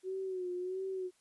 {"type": "tone with vibrato", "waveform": "sine", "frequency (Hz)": 370, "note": "F#4", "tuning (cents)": 0, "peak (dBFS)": -35, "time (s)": [0.03, 1.11], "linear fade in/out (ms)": 50, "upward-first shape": "sine", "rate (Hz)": 1.5, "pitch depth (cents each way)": 60, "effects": ["white hiss -71 dBFS RMS until 1.2 s", "resampled to 24000 Hz"]}